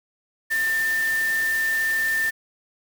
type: tone in noise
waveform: sine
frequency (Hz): 1792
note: A6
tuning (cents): +31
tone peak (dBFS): -20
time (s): 0.5-2.31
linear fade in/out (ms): 20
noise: white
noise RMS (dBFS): -34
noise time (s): 0.5-2.31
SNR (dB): +11
effects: none